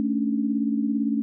sine tone cluster, 219.9 / 277.7 / 295.4 Hz, A3 / C#4 / D4, -1 / +3 / +10 cents, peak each -24 / -25 / -30 dBFS, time 0-1.22 s, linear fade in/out 0 ms, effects none

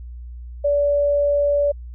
sine tone, 576 Hz, D5, 34 cents flat, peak -15 dBFS, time 0.64-1.72 s, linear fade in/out 10 ms, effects added 60 Hz sine -32 dBFS peak until 1.94 s

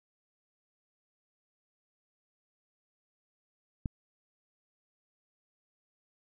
click, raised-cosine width 5 ms, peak -20 dBFS, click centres 3.858 s, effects none

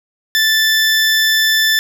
20% pulse tone, 1760 Hz, A6, in tune, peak -6 dBFS, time 0.35-1.79 s, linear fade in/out 0 ms, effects none

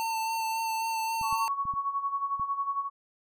square tone with vibrato, 897 Hz, A5, 33 cents sharp, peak -29 dBFS, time 0-1.48 s, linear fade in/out 0 ms, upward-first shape sine, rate 3.7 Hz, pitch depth 16 cents each way
clicks, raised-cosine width 5 ms, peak -32 dBFS, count 5, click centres 1.213 / 1.327 / 1.654 / 1.738 / 2.397 s
sine tone with tremolo, 1114 Hz, C#6, 8 cents sharp, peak -25 dBFS, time 1.22-2.9 s, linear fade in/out 50 ms, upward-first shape sine, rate 11 Hz, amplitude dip 70%
effects none

